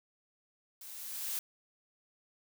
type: noise with level ramp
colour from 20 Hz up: blue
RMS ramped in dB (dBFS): -49 to -35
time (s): 0.81-1.39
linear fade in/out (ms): 2
effects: none